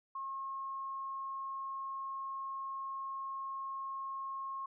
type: tone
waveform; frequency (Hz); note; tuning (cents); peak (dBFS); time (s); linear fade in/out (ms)
sine; 1080; C#6; -45; -38; 0.15-4.66; 5
effects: none